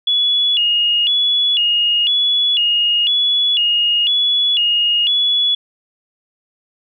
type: tone with vibrato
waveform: sine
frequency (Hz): 3120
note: G7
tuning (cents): -9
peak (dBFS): -12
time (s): 0.07-5.55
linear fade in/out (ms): 5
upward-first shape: square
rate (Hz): 1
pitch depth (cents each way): 150
effects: none